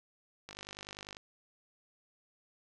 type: click train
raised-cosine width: 0.2 ms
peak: -28 dBFS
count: 35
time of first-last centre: 0.49-1.169 s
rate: 50.1 Hz
effects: none